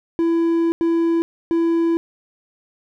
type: tone bursts at uneven times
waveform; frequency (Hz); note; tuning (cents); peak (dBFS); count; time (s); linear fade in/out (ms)
triangle; 333.6; E4; +21; -13; 3; 0.19-0.72 / 0.81-1.22 / 1.51-1.97; 0
effects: none